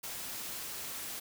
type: noise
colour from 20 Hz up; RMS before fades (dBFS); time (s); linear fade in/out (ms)
white; -41; 0.03-1.2; 10
effects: none